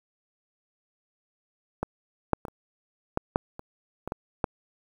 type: clicks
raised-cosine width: 1 ms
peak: -13 / -6 / -20 / -27 / -10 / -7 / -24 / -19 / -16 / -9 dBFS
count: 10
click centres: 1.83 / 2.333 / 2.452 / 2.483 / 3.174 / 3.359 / 3.594 / 4.076 / 4.121 / 4.442 s
effects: 8-bit